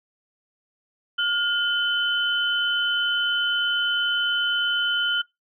sine tone pair together, 1423 / 3043 Hz, F6 / F#7, +32 / +48 cents, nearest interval octave + minor second, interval 1316 cents, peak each -23 dBFS, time 1.18-5.22 s, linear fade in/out 10 ms, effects noise-tail reverb RT60 0.2 s tail -24 dB re dry

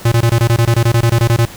square tone bursts, 116.54 Hz, A#2, in tune, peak -9 dBFS, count 16, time 0.05-1.454 s, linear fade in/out 5 ms, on 69 ms, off 20 ms, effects pink hiss -34 dBFS RMS until 1.56 s

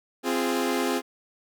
sawtooth chord, F minor, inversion second, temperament equal with one note detuned, 261.6 / 345.6 / 415.3 Hz, C4 / F4 / Ab4, 0 / -18 / 0 cents, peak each -23 / -25 / -25 dBFS, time 0.23-1.02 s, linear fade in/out 50 ms, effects none

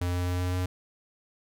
square tone with pitch steps, 88.6 / 89.16 / 89.73 / 90.31 / 90.88 Hz, F2 / F2 / F2 / F#2 / F#2, +25 / +36 / +47 / -41 / -31 cents, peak -27 dBFS, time 0.01-0.66 s, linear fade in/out 5 ms, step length 130 ms, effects none

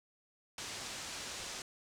white low-pass noise, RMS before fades -44 dBFS, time 0.58-1.62 s, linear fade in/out 2 ms, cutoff 7500 Hz, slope 24 dB/octave, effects none

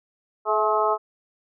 harmonic tone with a mistuned harmonic, 213.5 Hz, G#3, 48 cents sharp, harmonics 2 / 3 / 4 / 5 / 6, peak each -25 / -25 / -25 / -25 / -25 dBFS, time 0.45-0.98 s, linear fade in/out 50 ms, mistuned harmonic 3, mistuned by +37 cents, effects none

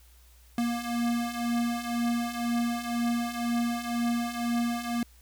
square beating tone pair, 235.4 / 237.4 Hz, A#3 / A#3, +17 / +32 cents, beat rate 2 Hz, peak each -33 / -29 dBFS, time 0.58-5.03 s, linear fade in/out 2 ms, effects added 60 Hz sine -54 dBFS peak until 5.21 s + white hiss -61 dBFS RMS until 5.21 s

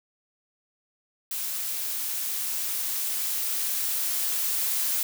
blue noise with level ramp, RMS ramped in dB -31 to -26 dBFS, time 1.31-5.03 s, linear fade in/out 2 ms, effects none

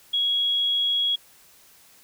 sine tone, 3322 Hz, G#7, in tune, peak -20 dBFS, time 0.13-1.16 s, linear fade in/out 10 ms, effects white hiss -54 dBFS RMS until 2.03 s

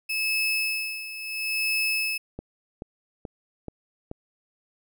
35% pulse tone with tremolo, 2600 Hz, E7, 24 cents flat, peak -21 dBFS, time 0.09-2.18 s, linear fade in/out 10 ms, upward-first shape sine, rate 0.73 Hz, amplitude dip 75%
click train, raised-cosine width 2 ms, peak -21 dBFS, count 5, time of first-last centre 2.39-4.114 s, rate 2.32 Hz
effects none

